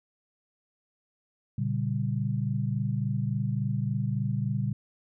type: chord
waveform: sine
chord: G diminished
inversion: first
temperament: just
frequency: 117.6 / 141.12 / 196 Hz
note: Bb2 / Db3 / G3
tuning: +16 / +31 / 0 cents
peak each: -29 / -30 / -32 dBFS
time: 1.58-4.73 s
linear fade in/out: 5 ms
effects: none